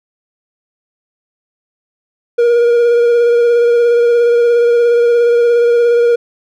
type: tone with vibrato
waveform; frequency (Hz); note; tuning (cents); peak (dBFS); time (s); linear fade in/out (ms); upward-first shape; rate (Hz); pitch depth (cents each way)
triangle; 474.2; A#4; +30; -5; 2.38-6.16; 10; sine; 17; 20
effects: none